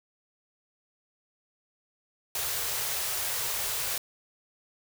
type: band-stop noise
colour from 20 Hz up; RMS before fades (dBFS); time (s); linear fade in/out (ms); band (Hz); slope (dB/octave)
white; -31; 2.35-3.98; 2; 160 to 370; 48
effects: none